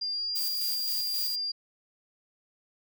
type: tone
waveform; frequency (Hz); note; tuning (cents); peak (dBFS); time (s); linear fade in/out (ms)
sine; 4799; D8; +37; -29; 0.01-1.52; 10
type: noise with tremolo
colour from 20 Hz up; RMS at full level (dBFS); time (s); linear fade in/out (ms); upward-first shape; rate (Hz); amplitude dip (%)
violet; -33; 0.35-1.36; 10; square; 3.8; 40
effects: none